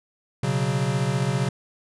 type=chord; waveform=square; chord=B suspended second; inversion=none; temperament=equal; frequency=123.47 / 138.59 / 185 Hz; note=B2 / C#3 / F#3; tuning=0 / 0 / 0 cents; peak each=-27 / -25 / -29 dBFS; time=0.43-1.49 s; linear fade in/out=5 ms; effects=resampled to 24000 Hz